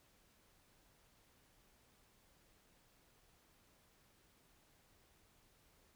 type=silence; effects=pink hiss -71 dBFS RMS until 5.95 s